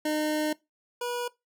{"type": "tone pair in turn", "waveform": "25% pulse", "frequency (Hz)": [305.5, 485], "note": ["D#4", "B4"], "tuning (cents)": [-32, -31], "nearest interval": "minor sixth", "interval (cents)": 801, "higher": "second", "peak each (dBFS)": [-22, -26], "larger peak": "first", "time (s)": [[0.05, 0.53], [1.01, 1.28]], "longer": "first", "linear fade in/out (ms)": 5, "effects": ["noise-tail reverb RT60 0.2 s tail -21 dB re dry"]}